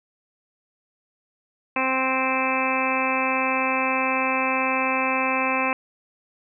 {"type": "harmonic tone", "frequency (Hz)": 261.6, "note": "C4", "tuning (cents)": 0, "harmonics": [1, 2, 3, 4, 5, 6, 7, 8, 9, 10], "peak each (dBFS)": [-29, -29, -29, -26, -34, -35, -36, -33, -29, -27], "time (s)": [1.76, 5.73], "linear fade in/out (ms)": 2, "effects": []}